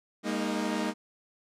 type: chord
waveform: sawtooth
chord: Ab suspended second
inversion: none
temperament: equal with one note detuned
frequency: 203.1 / 233.1 / 311.1 Hz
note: Ab3 / Bb3 / Eb4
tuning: -38 / 0 / 0 cents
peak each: -29 dBFS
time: 0.23-0.94 s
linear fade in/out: 50 ms
effects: low-pass 9000 Hz 12 dB/octave